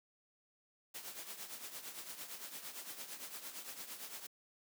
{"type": "noise with tremolo", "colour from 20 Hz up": "white", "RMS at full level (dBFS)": -45, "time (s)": [0.94, 4.27], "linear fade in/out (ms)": 10, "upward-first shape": "triangle", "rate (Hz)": 8.8, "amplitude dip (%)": 70, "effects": ["high-pass 200 Hz 12 dB/octave"]}